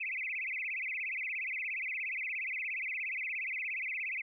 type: tone with vibrato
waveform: sine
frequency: 2306 Hz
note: D7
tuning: 32 cents flat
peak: -34 dBFS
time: 0-4.22 s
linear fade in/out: 10 ms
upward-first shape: sine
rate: 17 Hz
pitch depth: 240 cents each way
effects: none